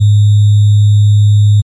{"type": "tone with sample-and-hold", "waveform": "sine", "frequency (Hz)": 103.83, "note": "G#2", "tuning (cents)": 0, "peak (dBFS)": -3, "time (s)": [0, 1.62], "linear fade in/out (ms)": 20, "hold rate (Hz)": 3675, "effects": ["MP3 48 kbps"]}